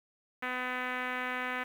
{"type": "tone with low-pass filter", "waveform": "5% pulse", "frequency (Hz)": 251.8, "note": "B3", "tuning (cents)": 34, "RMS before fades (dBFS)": -35, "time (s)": [0.42, 1.64], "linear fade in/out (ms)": 10, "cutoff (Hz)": 2000, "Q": 1.8, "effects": ["9-bit"]}